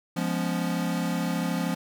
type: chord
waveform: square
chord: C# dominant seventh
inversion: first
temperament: equal with one note detuned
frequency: 174.61 / 207.7 / 246.9 / 279.4 Hz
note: E#3 / G#3 / B3 / C#4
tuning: 0 / 0 / 0 / +14 cents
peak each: -29 / -34 / -33 / -34 dBFS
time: 0.16-1.75 s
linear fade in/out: 10 ms
effects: none